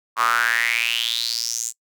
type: tone with high-pass filter sweep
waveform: square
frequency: 58.27 Hz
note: A#1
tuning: in tune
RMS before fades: -22 dBFS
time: 0.16-1.73 s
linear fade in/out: 50 ms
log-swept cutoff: 1100 to 7500 Hz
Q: 6.9
effects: noise-tail reverb RT60 0.1 s tail -23 dB re dry